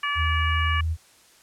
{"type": "harmonic tone", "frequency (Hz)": 577, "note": "D5", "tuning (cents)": -31, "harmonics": [2, 3, 4, 5], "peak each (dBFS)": [-27, -29, -30, -31], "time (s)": [0.03, 0.81], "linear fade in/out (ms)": 5}
{"type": "tone with pitch glide", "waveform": "sine", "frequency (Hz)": [80.2, 80.71], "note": ["E2", "E2"], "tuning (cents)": [-47, -36], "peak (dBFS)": -22, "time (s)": [0.15, 0.97], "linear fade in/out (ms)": 50, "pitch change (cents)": 11, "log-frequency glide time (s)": [0.43, 0.54]}
{"effects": ["white hiss -55 dBFS RMS until 1.42 s", "low-pass 10000 Hz 12 dB/octave"]}